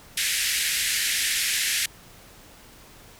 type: band-pass noise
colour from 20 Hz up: pink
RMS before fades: -25 dBFS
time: 0.17-1.86 s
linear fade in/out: 5 ms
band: 1700 to 13000 Hz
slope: 48 dB/octave
effects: pink hiss -49 dBFS RMS until 3.19 s